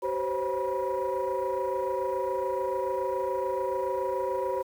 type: tone cluster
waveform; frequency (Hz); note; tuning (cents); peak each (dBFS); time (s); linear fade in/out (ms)
sine; 380.2 / 513 / 540 / 969; F#4 / C5 / C#5 / B5; +47 / -34 / -45 / -33; -31; 0.02-4.63; 20
effects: tanh soft clip ceiling -21 dBFS + 9-bit